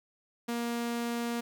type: tone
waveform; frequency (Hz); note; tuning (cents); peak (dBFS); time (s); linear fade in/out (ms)
sawtooth; 235.9; A#3; +21; -27; 0.48-1.41; 10
effects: 10-bit